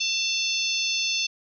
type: harmonic tone with a mistuned harmonic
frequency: 880 Hz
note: A5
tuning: in tune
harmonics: 3 / 4 / 5 / 6 / 7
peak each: -28 / -29 / -30 / -31 / -31 dBFS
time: 0-1.27 s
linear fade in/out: 10 ms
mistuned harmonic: 3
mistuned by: +31 cents
effects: none